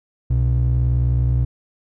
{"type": "ring-modulated tone", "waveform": "triangle", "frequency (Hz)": 94, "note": "F#2", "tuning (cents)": 28, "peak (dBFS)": -9, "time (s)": [0.3, 1.45], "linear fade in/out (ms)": 10, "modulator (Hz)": 29.5, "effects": ["tanh soft clip ceiling -7 dBFS"]}